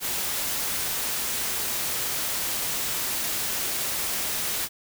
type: noise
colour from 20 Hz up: white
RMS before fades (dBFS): -28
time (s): 0-4.69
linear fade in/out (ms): 50
effects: none